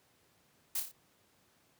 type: noise with echo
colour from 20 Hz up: blue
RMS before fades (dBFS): -34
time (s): 0.75-0.8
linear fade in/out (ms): 5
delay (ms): 29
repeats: 4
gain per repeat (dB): -5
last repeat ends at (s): 0.916
effects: pink hiss -69 dBFS RMS until 1.79 s + high-pass 100 Hz 12 dB/octave